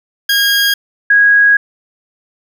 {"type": "tone pair in turn", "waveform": ["20% pulse", "sine"], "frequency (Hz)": [1630, 1649.9], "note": ["G#6", "G#6"], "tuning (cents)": [-33, -12], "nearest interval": "unison", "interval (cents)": 21, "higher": "second", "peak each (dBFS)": -5, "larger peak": "neither", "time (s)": [[0.29, 0.74], [1.1, 1.57]], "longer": "second", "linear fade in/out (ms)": 5, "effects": []}